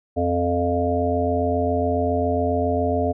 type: harmonic tone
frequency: 87.31 Hz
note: F2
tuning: in tune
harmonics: 1 / 3 / 5 / 7 / 8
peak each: -25 / -25 / -25 / -25 / -25 dBFS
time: 0.16-3.13 s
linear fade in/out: 20 ms
effects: none